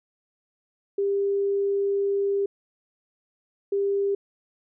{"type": "tone bursts at uneven times", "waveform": "sine", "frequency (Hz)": 398.5, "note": "G4", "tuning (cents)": 28, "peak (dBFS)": -21, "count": 2, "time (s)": [[0.98, 2.46], [3.72, 4.15]], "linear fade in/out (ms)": 5, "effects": []}